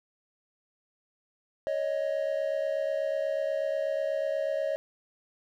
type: tone pair together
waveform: triangle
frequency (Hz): 556.8 / 625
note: C#5 / D#5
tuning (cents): +8 / +8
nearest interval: major second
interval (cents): 200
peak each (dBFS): -28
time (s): 1.67-4.76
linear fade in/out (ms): 0
effects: none